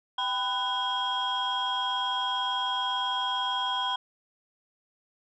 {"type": "tone cluster", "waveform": "sine", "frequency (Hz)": [783, 1001, 1489, 3260], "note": ["G5", "B5", "F#6", "G#7"], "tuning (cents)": [-2, 23, 11, -33], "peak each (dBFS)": [-33, -29, -37, -29], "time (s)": [0.18, 3.96], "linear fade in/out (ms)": 5, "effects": ["tanh soft clip ceiling -20 dBFS"]}